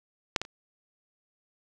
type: clicks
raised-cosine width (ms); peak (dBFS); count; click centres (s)
0.2; -6 / -15 / -29; 3; 0.362 / 0.416 / 0.451
effects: none